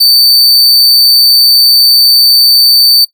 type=tone; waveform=45% pulse; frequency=4564 Hz; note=C#8; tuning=50 cents sharp; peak=-3 dBFS; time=0-3.05 s; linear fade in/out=10 ms; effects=noise-tail reverb RT60 0.1 s tail -17 dB re dry